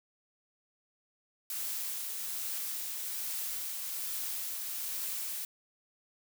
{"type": "noise with tremolo", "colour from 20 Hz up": "blue", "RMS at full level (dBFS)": -36, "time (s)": [1.5, 5.45], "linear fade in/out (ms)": 2, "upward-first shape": "triangle", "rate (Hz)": 1.2, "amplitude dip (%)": 25, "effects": []}